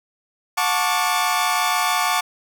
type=chord; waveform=sawtooth; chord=D major seventh; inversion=first; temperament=equal with one note detuned; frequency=723.1 / 880 / 1108.7 / 1174.7 Hz; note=F#5 / A5 / C#6 / D6; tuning=-40 / 0 / 0 / 0 cents; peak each=-20 dBFS; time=0.57-2.21 s; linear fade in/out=10 ms; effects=none